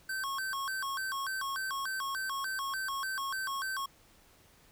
square tone with vibrato, 1300 Hz, E6, 24 cents flat, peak -34 dBFS, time 0.09-3.86 s, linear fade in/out 5 ms, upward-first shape square, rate 3.4 Hz, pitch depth 300 cents each way, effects pink hiss -62 dBFS RMS until 4.71 s

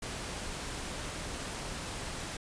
pink noise, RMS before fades -39 dBFS, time 0.02-2.37 s, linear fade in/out 5 ms, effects resampled to 22050 Hz

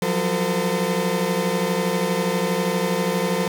35% pulse tone cluster, 174.3 / 186.7 / 450.8 / 512 Hz, F3 / F#3 / A4 / C5, -3 / +16 / +42 / -38 cents, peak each -24 dBFS, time 0.02-3.48 s, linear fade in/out 2 ms, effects none

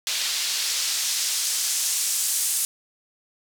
white noise with band-pass filter sweep, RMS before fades -25 dBFS, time 0.07-2.65 s, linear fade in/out 0 ms, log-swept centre 3800 to 8700 Hz, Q 1.1, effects none

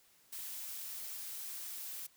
blue noise, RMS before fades -44 dBFS, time 0.32-2.07 s, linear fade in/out 10 ms, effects white hiss -67 dBFS RMS until 2.16 s

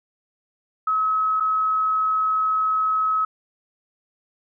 sine tone with dropouts, 1283 Hz, E6, 47 cents flat, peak -18 dBFS, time 0.87-3.25 s, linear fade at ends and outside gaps 5 ms, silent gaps 1.4-1.405 s, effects none

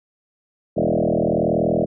sine tone with frequency modulation, 398.4 Hz, G4, 28 cents sharp, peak -16 dBFS, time 0.76-1.86 s, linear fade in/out 20 ms, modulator 40.8 Hz, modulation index 6.4, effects none

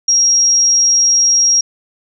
sine tone, 5620 Hz, F8, 10 cents sharp, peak -8 dBFS, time 0.08-1.61 s, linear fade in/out 5 ms, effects none

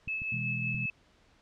clicks, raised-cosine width 5 ms, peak -31 dBFS, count 3, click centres 0.076 / 0.219 / 0.747 s
sine tone with tremolo, 2603 Hz, E7, 22 cents flat, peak -30 dBFS, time 0.08-0.9 s, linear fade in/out 2 ms, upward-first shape sine, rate 5.4 Hz, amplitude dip 35%
sine chord, E major, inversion second, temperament equal with one note detuned, 125.34 / 164.81 / 207.7 Hz, B2 / E3 / G#3, +26 / 0 / 0 cents, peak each -35 / -40 / -40 dBFS, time 0.32-0.86 s, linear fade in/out 5 ms
effects pink hiss -64 dBFS RMS until 1.41 s + low-pass 5000 Hz 12 dB/octave

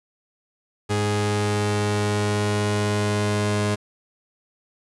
sawtooth tone pair together, 103.83 / 207.7 Hz, G#2 / G#3, 0 / 0 cents, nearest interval octave, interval 1200 cents, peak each -18 dBFS, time 0.89-3.76 s, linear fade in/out 20 ms, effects resampled to 24000 Hz + 8-bit

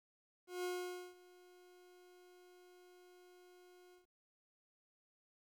40% pulse tone with ADSR envelope, 360 Hz, F#4, 47 cents flat, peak -37 dBFS, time 0.47-4.07 s, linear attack 170 ms, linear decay 500 ms, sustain -23 dB, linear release 130 ms, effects 13-bit

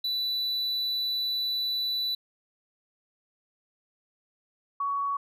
triangle / sine tone pair in turn, 3970 / 1122.1 Hz, B7 / C#6, +8 / +21 cents, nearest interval octave + minor seventh, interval 2187 cents, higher first, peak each -25 / -26 dBFS, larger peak first, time 0.04-2.15 / 4.8-5.17 s, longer first, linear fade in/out 5 ms, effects none

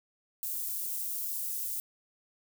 white high-pass noise, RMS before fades -35 dBFS, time 0.43-1.8 s, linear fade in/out 0 ms, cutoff 11000 Hz, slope 12 dB/octave, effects none

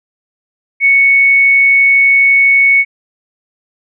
sine tone, 2217 Hz, C#7, in tune, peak -5 dBFS, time 0.8-2.85 s, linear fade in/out 50 ms, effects none

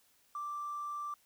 triangle tone with hard clipping, 1174.7 Hz, D6, in tune, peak -37 dBFS, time 0.35-1.14 s, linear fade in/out 2 ms, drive 3 dB, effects white hiss -69 dBFS RMS until 1.25 s

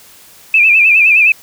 sine tone with vibrato, 2508 Hz, D#7, 13 cents sharp, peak -5 dBFS, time 0.54-1.32 s, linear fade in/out 2 ms, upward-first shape sine, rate 9.7 Hz, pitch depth 100 cents each way, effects white hiss -41 dBFS RMS until 1.42 s

